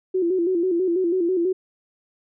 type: tone with vibrato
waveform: sine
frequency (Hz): 356.2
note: F4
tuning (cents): +34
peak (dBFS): -18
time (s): 0.14-1.53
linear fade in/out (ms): 10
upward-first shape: square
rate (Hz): 6.1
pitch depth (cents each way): 81
effects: none